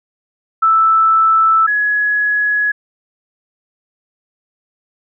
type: tone pair in turn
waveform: sine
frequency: 1318.5 / 1682 Hz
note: E6 / G#6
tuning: 0 / +22 cents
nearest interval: major third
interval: 422 cents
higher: second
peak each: -8 / -12 dBFS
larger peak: first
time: 0.62-1.67 / 1.67-2.72 s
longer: neither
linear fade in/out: 10 ms
effects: none